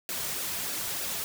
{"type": "noise with flanger", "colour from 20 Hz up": "white", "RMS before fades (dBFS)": -33, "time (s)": [0.09, 1.24], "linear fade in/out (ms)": 0, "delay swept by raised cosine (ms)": [0.93, 3.83], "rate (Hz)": 3.2, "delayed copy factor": -0.55, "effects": []}